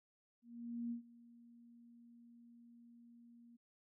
sine tone with ADSR envelope, 235.9 Hz, A#3, 21 cents sharp, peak -38 dBFS, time 0.42-3.57 s, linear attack 490 ms, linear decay 110 ms, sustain -21 dB, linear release 15 ms, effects none

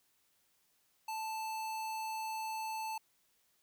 square tone, 880 Hz, A5, in tune, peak -38 dBFS, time 1.08-2.98 s, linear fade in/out 5 ms, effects white hiss -74 dBFS RMS until 3.62 s

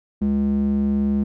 square tone with band-pass filter, 69.4 Hz, C#2, 3 cents sharp, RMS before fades -20 dBFS, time 0.21-1.24 s, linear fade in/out 10 ms, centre 220 Hz, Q 3.8, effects none

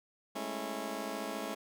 15% pulse chord, A major seventh, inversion third, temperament just, 206.2 / 220 / 275 / 330 Hz, G#3 / A3 / C#4 / E4, -12 / 0 / -14 / +2 cents, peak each -37 / -37 / -35 / -38 dBFS, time 0.35-1.55 s, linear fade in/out 10 ms, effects none

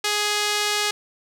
sawtooth tone with band-pass filter, 416.7 Hz, G#4, 6 cents sharp, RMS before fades -23 dBFS, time 0.04-0.91 s, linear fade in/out 5 ms, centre 4500 Hz, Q 0.74, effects none

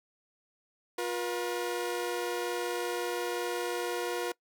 sawtooth tone pair together, 355.4 / 480.9 Hz, F4 / B4, +30 / -46 cents, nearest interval perfect fourth, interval 524 cents, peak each -30 / -30 dBFS, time 0.98-4.32 s, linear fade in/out 5 ms, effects noise-tail reverb RT60 0.1 s tail -22 dB re dry

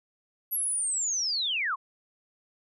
sine linear sweep, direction down, 11680 to 987.8 Hz, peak -26 dBFS, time 0.51-1.76 s, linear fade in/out 20 ms, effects none

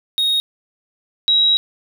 triangle / sine tone pair in turn, 3745 / 3848 Hz, A#7 / B7, +7 / -46 cents, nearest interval unison, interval 47 cents, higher second, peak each -13 / -11 dBFS, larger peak second, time 0.18-0.4 / 1.28-1.57 s, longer second, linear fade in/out 0 ms, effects none

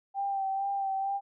sine tone with vibrato, 784 Hz, G5, in tune, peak -28 dBFS, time 0.14-1.21 s, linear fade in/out 50 ms, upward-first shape sine, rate 2.2 Hz, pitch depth 27 cents each way, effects none

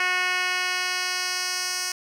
10% pulse tone with band-pass filter sweep, 364.7 Hz, F#4, 25 cents flat, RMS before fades -26 dBFS, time 0-1.92 s, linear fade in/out 2 ms, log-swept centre 2400 to 6300 Hz, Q 1.3, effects none

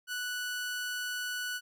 sawtooth tone, 1480 Hz, F#6, in tune, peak -30 dBFS, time 0.07-1.61 s, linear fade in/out 50 ms, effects none

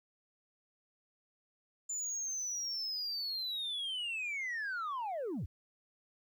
sine linear sweep, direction down, 7110 to 58.9 Hz, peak -33 dBFS, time 1.89-5.46 s, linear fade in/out 10 ms, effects tanh soft clip ceiling -34 dBFS + 12-bit

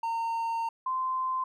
triangle / sine tone pair in turn, 916 / 1036.5 Hz, A#5 / C6, -31 / -17 cents, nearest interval major second, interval 214 cents, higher second, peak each -26 / -27 dBFS, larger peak first, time 0.03-0.69 / 0.86-1.44 s, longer first, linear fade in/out 5 ms, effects none

